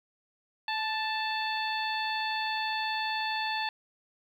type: harmonic tone with a mistuned harmonic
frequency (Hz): 881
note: A5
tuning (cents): +2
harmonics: 1 / 2 / 3 / 4 / 5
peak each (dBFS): -32 / -35 / -37 / -38 / -39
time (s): 0.68-3.69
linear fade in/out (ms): 2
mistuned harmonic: 1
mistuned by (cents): -22
effects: 10-bit